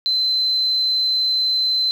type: tone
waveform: sine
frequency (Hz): 4066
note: B7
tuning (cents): +50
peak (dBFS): -16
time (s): 0.06-1.91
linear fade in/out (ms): 0
effects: 7-bit